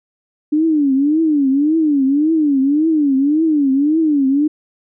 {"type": "tone with vibrato", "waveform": "sine", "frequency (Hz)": 293.7, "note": "D4", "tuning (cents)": 0, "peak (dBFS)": -11, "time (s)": [0.52, 4.48], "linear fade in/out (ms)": 10, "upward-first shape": "triangle", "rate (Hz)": 1.8, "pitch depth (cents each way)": 200, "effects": []}